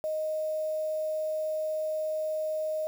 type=tone with quantisation; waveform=sine; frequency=622.3 Hz; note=D#5; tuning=in tune; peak=-28 dBFS; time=0.04-2.87 s; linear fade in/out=0 ms; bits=8; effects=none